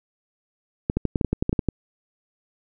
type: clicks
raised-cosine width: 3 ms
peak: -8 dBFS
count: 12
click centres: 0.899 / 0.97 / 1.053 / 1.158 / 1.212 / 1.247 / 1.33 / 1.425 / 1.494 / 1.529 / 1.592 / 1.687 s
effects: none